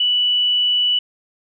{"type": "tone", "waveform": "sine", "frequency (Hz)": 2960, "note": "F#7", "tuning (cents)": 0, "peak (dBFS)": -14, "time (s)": [0, 0.99], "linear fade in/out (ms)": 5, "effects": []}